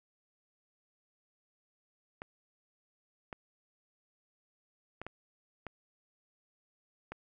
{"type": "clicks", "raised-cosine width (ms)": 0.5, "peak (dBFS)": -26, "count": 6, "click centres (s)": [2.219, 3.328, 5.016, 5.066, 5.667, 7.12], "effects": []}